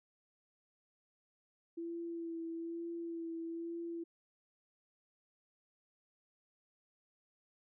sine tone with vibrato, 334.2 Hz, E4, 24 cents sharp, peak -39 dBFS, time 1.77-4.04 s, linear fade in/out 10 ms, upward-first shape sine, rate 1.1 Hz, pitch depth 22 cents each way, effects none

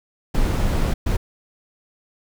brown noise bursts at uneven times, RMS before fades -19 dBFS, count 2, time 0.34-0.94 / 1.06-1.17 s, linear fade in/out 10 ms, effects none

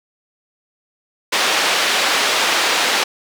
white band-pass noise, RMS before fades -17 dBFS, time 1.32-3.04 s, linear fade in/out 10 ms, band 390 to 3800 Hz, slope 12 dB/octave, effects none

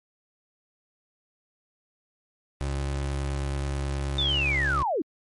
30% pulse tone, 69.3 Hz, C#2, in tune, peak -24 dBFS, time 2.61-4.83 s, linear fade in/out 0 ms
sine linear sweep, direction down, 3627 to 260.3 Hz, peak -23 dBFS, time 4.18-5.02 s, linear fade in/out 5 ms
effects MP3 48 kbps

